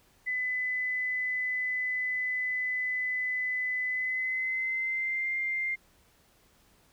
sine tone with pitch glide, 2007 to 2101 Hz, B6 to C7, +27 to +7 cents, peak -28 dBFS, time 0.26-5.76 s, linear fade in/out 20 ms, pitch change +80 cents, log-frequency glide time 3.88-5.32 s, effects pink hiss -64 dBFS RMS until 6.92 s

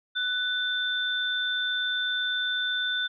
sine tone pair together, 1491 / 3546 Hz, F#6 / A7, +13 / +13 cents, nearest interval octave + minor third, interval 1500 cents, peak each -28 dBFS, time 0.15-3.08 s, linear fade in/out 20 ms, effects none

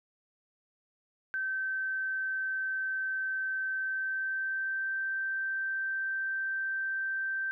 sine tone with pitch glide, 1545 to 1561.1 Hz, G6 to G6, -26 to -8 cents, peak -30 dBFS, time 1.34-7.51 s, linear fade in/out 0 ms, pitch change +18 cents, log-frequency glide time 3.74-4.93 s, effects none

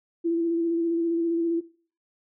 sine tone with vibrato, 335.1 Hz, E4, 29 cents sharp, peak -21 dBFS, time 0.24-1.61 s, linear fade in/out 20 ms, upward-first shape square, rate 15 Hz, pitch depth 18 cents each way, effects noise-tail reverb RT60 0.4 s tail -17 dB re dry

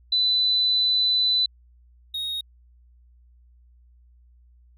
sine / triangle tone pair in turn, 3998 / 3749 Hz, B7 / A#7, +20 / +9 cents, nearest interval minor second, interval 111 cents, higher first, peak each -18 / -25 dBFS, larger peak first, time 0.12-1.46 / 2.14-2.41 s, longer first, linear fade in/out 5 ms, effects added 60 Hz sine -52 dBFS peak until 4.77 s

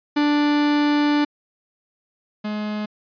45% pulse tone pair in turn, 293.9 / 211.1 Hz, D4 / G#3, +1 / +29 cents, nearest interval tritone, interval 572 cents, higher first, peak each -16 / -24 dBFS, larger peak first, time 0.16-1.25 / 2.44-2.86 s, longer first, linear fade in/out 10 ms, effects resampled to 11025 Hz

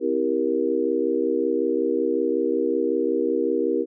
sine chord, C dominant seventh, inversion none, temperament just, 261.6 / 327 / 392.4 / 470.9 Hz, C4 / E4 / G4 / Bb4, 0 / -14 / +2 / +18 cents, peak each -28 / -25 / -25 / -24 dBFS, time 0-3.86 s, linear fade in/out 50 ms, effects none

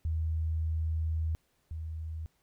sine tone pair in turn, 79.9 / 79.9 Hz, D#2 / D#2, +47 / +47 cents, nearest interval unison, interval 0 cents, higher neither, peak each -28 / -35 dBFS, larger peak first, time 0.05-1.35 / 1.71-2.26 s, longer first, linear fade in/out 0 ms, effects pink hiss -73 dBFS RMS until 2.42 s

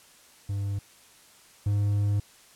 triangle tone pair in turn, 100 / 102.16 Hz, G2 / G#2, +35 / -28 cents, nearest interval unison, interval 37 cents, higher second, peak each -25 / -20 dBFS, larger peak second, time 0.49-0.79 / 1.66-2.2 s, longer second, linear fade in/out 5 ms, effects white hiss -55 dBFS RMS until 2.55 s + low-pass 11000 Hz 12 dB/octave

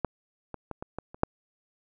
clicks, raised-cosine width 1 ms, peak -12 / -22 / -21 / -22 / -20 / -29 / -7 dBFS, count 7, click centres 0.047 / 0.543 / 0.713 / 0.825 / 0.986 / 1.145 / 1.234 s, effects none

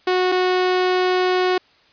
sawtooth tone pair in turn, 366.6 / 366.6 Hz, F#4 / F#4, -16 / -16 cents, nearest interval unison, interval 0 cents, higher neither, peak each -12 dBFS, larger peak neither, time 0.07-0.32 / 0.32-1.58 s, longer second, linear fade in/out 5 ms, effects white hiss -55 dBFS RMS until 1.92 s + resampled to 11025 Hz

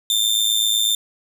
sawtooth tone with amplitude modulation, 3582 Hz, A7, 30 cents sharp, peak -10 dBFS, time 0.1-0.95 s, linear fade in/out 2 ms, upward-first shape sine, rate 108 Hz, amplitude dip 75%, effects none

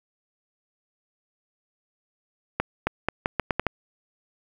accelerating click train, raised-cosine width 0.5 ms, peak -7 dBFS, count 8, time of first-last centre 2.6-3.667 s, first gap 270 ms, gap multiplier 0.8, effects 7-bit

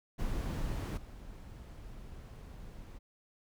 brown noise with level steps, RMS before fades -35 / -48 dBFS, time 0.18-2.99 s, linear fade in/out 20 ms, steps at 0.97 s, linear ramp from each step 5 ms, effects none

